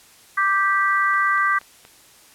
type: harmonic tone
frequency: 392 Hz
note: G4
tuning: in tune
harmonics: 3 / 4 / 5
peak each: -19 / -21 / -23 dBFS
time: 0.37-1.59 s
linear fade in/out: 10 ms
type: click train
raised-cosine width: 0.3 ms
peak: -27 dBFS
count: 4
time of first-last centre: 1.14-1.851 s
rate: 4.22 Hz
effects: white hiss -50 dBFS RMS until 2.34 s + low-pass 12000 Hz 12 dB/octave